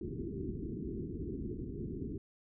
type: low-pass noise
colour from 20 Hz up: white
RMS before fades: -40 dBFS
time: 0.01-2.18 s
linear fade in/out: 2 ms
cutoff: 410 Hz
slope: 96 dB/octave
effects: none